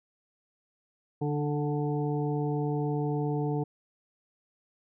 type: harmonic tone with a mistuned harmonic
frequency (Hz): 146.83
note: D3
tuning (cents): 0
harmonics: 1 / 2 / 3 / 5 / 6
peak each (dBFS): -29 / -33 / -33 / -39 / -42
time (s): 1.21-3.64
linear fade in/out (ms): 10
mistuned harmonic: 2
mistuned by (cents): +20
effects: none